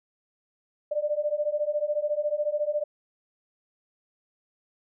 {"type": "beating tone pair", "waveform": "sine", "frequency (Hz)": [587.3, 601.3], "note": ["D5", "D5"], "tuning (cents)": [0, 41], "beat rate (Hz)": 14, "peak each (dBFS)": [-28, -27], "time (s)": [0.91, 2.84], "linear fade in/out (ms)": 10, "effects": []}